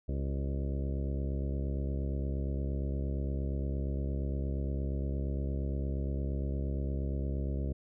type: harmonic tone with a mistuned harmonic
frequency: 68.6 Hz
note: C#2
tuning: 17 cents flat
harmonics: 1 / 2 / 3 / 4 / 5 / 6 / 7 / 8 / 9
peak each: -32 / -38 / -42 / -44 / -46 / -48 / -49 / -50 / -51 dBFS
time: 0.08-7.73 s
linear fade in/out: 10 ms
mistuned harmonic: 6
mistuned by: -45 cents
effects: none